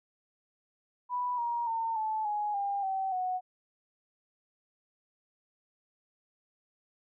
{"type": "tone with pitch steps", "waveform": "sine", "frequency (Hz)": [986, 945.8, 907.3, 870.3, 834.9, 800.9, 768.3, 737], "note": ["B5", "A#5", "A#5", "A5", "G#5", "G5", "G5", "F#5"], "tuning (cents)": [-3, 25, -47, -19, 9, 37, -35, -7], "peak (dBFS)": -29, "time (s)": [1.09, 3.41], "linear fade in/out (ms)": 50, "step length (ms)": 290, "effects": []}